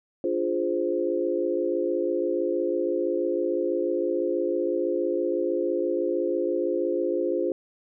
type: chord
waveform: sine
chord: D half-diminished seventh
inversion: none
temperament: equal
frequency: 293.7 / 349.2 / 415.3 / 523.3 Hz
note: D4 / F4 / Ab4 / C5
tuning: 0 / 0 / 0 / 0 cents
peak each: -32 / -26 / -30 / -28 dBFS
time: 0.24-7.52 s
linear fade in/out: 2 ms
effects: none